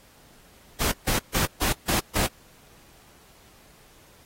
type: noise bursts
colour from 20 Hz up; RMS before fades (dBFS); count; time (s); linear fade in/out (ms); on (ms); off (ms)
pink; -24; 6; 0.8-2.27; 10; 120; 150
effects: pink hiss -55 dBFS RMS until 4.25 s + AAC 48 kbps